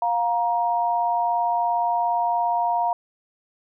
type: tone pair together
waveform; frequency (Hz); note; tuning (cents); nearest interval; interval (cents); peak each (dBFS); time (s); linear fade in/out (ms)
sine; 704.8 / 942; F5 / A#5; +16 / +18; perfect fourth; 502; -22; 0.02-2.93; 2
effects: none